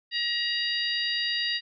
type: harmonic tone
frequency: 949 Hz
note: A#5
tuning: 31 cents sharp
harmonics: 2 / 3 / 4 / 5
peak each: -31 / -31 / -31 / -31 dBFS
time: 0.11-1.61 s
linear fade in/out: 50 ms
effects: none

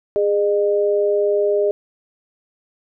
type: tone pair together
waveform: sine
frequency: 410.9 / 608 Hz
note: G#4 / D#5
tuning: -18 / -40 cents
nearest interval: perfect fifth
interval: 678 cents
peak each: -16 / -19 dBFS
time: 0.16-1.71 s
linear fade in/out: 0 ms
effects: none

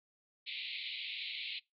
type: band-pass noise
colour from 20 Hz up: white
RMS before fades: -42 dBFS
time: 0.46-1.6 s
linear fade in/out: 20 ms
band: 2100 to 4200 Hz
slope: 96 dB/octave
effects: noise-tail reverb RT60 0.2 s tail -23 dB re dry

